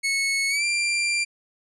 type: tone with pitch glide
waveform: sawtooth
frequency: 2200 to 2372 Hz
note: C#7 to D7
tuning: -14 to +17 cents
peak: -18 dBFS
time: 0.03-1.25 s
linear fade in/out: 20 ms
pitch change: +131 cents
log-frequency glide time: 0.49-0.64 s
effects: resampled to 24000 Hz